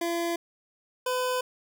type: tone pair in turn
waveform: 25% pulse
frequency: 340 / 504.6 Hz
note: F4 / B4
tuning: -46 / +37 cents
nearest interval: perfect fifth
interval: 683 cents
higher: second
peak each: -23 / -22 dBFS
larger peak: second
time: 0.01-0.36 / 1.06-1.41 s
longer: neither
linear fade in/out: 5 ms
effects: none